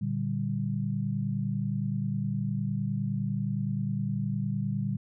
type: chord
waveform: sine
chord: G minor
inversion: first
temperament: equal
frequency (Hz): 116.54 / 146.83 / 196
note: Bb2 / D3 / G3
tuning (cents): 0 / 0 / 0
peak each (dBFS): -32 / -32 / -31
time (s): 0.01-4.97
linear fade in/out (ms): 10
effects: none